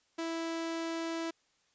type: tone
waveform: sawtooth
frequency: 329.6 Hz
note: E4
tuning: in tune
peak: -30 dBFS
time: 0.18-1.31 s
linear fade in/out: 10 ms
effects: white hiss -72 dBFS RMS until 1.74 s + resampled to 16000 Hz